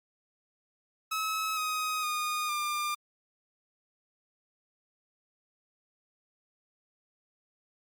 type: tone with pitch steps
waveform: sawtooth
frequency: 1288 / 1257.1 / 1227 / 1197.6 Hz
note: E6 / D#6 / D#6 / D6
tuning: -41 / +17 / -25 / +33 cents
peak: -26 dBFS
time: 1.11-2.95 s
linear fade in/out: 10 ms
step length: 460 ms
effects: Opus 48 kbps